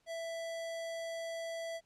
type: tone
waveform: square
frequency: 662 Hz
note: E5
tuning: 7 cents sharp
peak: -39 dBFS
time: 0.06-1.81 s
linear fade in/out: 50 ms
effects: pink hiss -75 dBFS RMS until 1.85 s + low-pass 9000 Hz 12 dB/octave